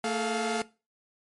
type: tone cluster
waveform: sawtooth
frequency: 225.3 / 430.3 / 701 Hz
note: A3 / A4 / F5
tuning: +41 / -39 / +6 cents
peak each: -28 dBFS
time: 0.04-0.62 s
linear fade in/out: 2 ms
effects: noise-tail reverb RT60 0.3 s tail -19 dB re dry + MP3 48 kbps